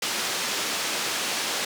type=band-pass noise; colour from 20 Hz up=white; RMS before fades=-28 dBFS; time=0.02-1.65 s; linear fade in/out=5 ms; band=210 to 5900 Hz; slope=12 dB/octave; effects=none